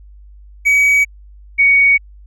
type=tone pair in turn; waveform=triangle / sine; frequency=2268 / 2238 Hz; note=C#7 / C#7; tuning=+39 / +16 cents; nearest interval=unison; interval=23 cents; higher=first; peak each=-7 dBFS; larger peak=neither; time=0.65-1.05 / 1.58-1.98 s; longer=neither; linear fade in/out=20 ms; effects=added 50 Hz sine -37 dBFS peak until 2.26 s